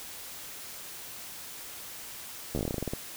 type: slowing click train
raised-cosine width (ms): 2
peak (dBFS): -18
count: 14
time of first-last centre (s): 2.55-2.935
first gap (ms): 12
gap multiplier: 1.14
effects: white hiss -43 dBFS RMS until 3.16 s